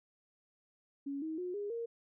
sine tone with pitch steps, 279.5 / 317.4 / 360.4 / 409.2 / 464.7 Hz, C#4 / D#4 / F#4 / G#4 / A#4, +14 / +35 / -45 / -26 / -5 cents, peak -36 dBFS, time 1.06-1.86 s, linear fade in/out 10 ms, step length 160 ms, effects none

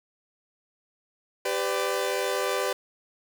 sawtooth chord, G major, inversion none, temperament equal with one note detuned, 392 / 504 / 587.3 Hz, G4 / B4 / D5, 0 / +35 / 0 cents, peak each -26 / -25 / -27 dBFS, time 1.45-2.73 s, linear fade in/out 5 ms, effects none

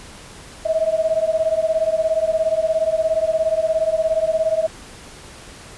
sine beating tone pair, 633 / 650 Hz, D#5 / E5, +30 / -24 cents, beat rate 17 Hz, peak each -19 dBFS, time 0.65-4.67 s, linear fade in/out 10 ms, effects pink hiss -40 dBFS RMS until 5.77 s + resampled to 24000 Hz

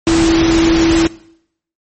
sine tone in noise, 329.6 Hz, E4, in tune, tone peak -9 dBFS, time 0.07-1.07 s, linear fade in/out 0 ms, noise pink, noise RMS -17 dBFS, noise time 0.07-1.07 s, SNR +5 dB, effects noise-tail reverb RT60 0.7 s tail -20 dB re dry + MP3 32 kbps

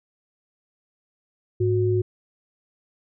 sine tone pair together, 105.7 / 364.7 Hz, G#2 / F#4, +31 / -25 cents, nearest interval octave + major sixth, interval 2144 cents, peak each -21 dBFS, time 1.6-2.02 s, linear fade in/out 10 ms, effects none

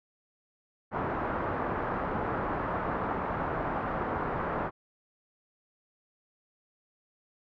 white low-pass noise, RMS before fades -32 dBFS, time 0.91-4.71 s, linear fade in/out 50 ms, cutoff 1300 Hz, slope 24 dB/octave, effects none

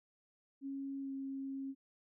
sine tone with pitch glide, 274.1 to 270.8 Hz, C#4 to C#4, -19 to -40 cents, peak -39 dBFS, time 0.61-1.75 s, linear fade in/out 50 ms, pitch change -21 cents, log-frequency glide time 1.01-1.1 s, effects none

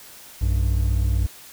triangle tone pair together, 60.79 / 96.5 Hz, B1 / G2, -27 / -27 cents, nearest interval minor sixth, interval 800 cents, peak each -17 / -21 dBFS, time 0.41-1.27 s, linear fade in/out 10 ms, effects white hiss -44 dBFS RMS until 1.52 s

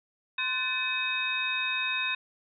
sine tone cluster, 1039 / 1514 / 1760 / 2539 / 3721 Hz, C6 / F#6 / A6 / D#7 / A#7, -12 / +39 / 0 / +34 / -4 cents, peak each -37 / -37 / -38 / -29 / -34 dBFS, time 0.38-2.15 s, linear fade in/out 5 ms, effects none

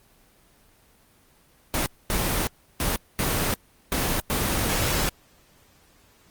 pink noise bursts at uneven times, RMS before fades -24 dBFS, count 6, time 1.74-1.86 / 2.1-2.47 / 2.8-2.96 / 3.19-3.54 / 3.92-4.2 / 4.3-5.09 s, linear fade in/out 0 ms, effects pink hiss -58 dBFS RMS until 6.3 s + Opus 24 kbps

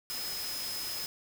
sine tone in noise, 5100 Hz, D#8, 42 cents sharp, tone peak -37 dBFS, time 0.1-1.06 s, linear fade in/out 0 ms, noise white, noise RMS -39 dBFS, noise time 0.1-1.06 s, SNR -1 dB, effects none

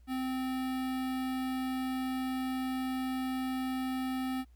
square tone with notch filter, 259.4 Hz, C4, 15 cents flat, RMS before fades -34 dBFS, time 0.07-4.45 s, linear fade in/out 50 ms, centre 6500 Hz, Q 1.2, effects added 60 Hz sine -55 dBFS peak until 4.55 s + pink hiss -75 dBFS RMS until 4.55 s

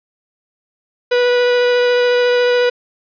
45% pulse tone with vibrato, 490 Hz, B4, 14 cents flat, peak -11 dBFS, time 1.11-2.7 s, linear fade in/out 10 ms, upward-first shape sine, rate 14 Hz, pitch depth 8 cents each way, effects resampled to 11025 Hz + 7-bit

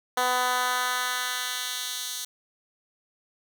10% pulse tone with high-pass filter sweep, 250 Hz, B3, 21 cents sharp, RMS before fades -28 dBFS, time 0.17-2.25 s, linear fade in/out 5 ms, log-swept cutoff 640 to 4700 Hz, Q 1, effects none

